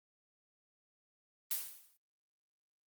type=noise with exponential decay; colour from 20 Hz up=blue; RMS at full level=-33 dBFS; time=1.51-1.97 s; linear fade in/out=1 ms; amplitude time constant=99 ms; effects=noise-tail reverb RT60 0.2 s tail -25 dB re dry + Opus 24 kbps